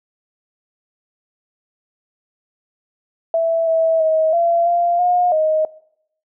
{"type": "tone with pitch steps", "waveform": "sine", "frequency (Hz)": [660, 651, 635, 681, 693, 715, 625], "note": ["E5", "E5", "D#5", "F5", "F5", "F5", "D#5"], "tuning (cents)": [2, -22, 35, -44, -14, 41, 8], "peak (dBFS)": -13, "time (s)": [3.34, 5.65], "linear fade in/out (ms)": 2, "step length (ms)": 330, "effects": ["noise-tail reverb RT60 0.7 s tail -21 dB re dry"]}